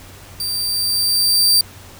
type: tone with level ramp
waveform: sawtooth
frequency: 4677 Hz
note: D8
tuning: 8 cents flat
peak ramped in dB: -18 to -7 dBFS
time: 0.4-1.61 s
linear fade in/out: 2 ms
effects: added 94 Hz sine -42 dBFS peak until 1.99 s + pink hiss -41 dBFS RMS until 1.99 s